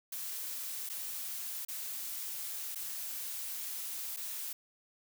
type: noise with dropouts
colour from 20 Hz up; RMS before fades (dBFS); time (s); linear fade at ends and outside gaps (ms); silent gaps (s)
blue; -40; 0.12-4.53; 5; 0.891-0.897 / 1.65-1.684 / 2.748-2.756 / 4.164-4.17
effects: none